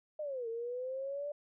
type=linear two-way sweep; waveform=sine; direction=down then up; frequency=621 to 450.5 to 589 Hz; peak=-36 dBFS; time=0.19-1.32 s; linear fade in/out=5 ms; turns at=0.48 s; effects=none